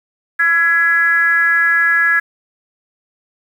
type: tone with frequency modulation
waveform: sine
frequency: 1676 Hz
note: G#6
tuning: 15 cents sharp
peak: -10 dBFS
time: 0.39-2.2 s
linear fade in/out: 10 ms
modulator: 332 Hz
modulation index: 0.63
effects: 7-bit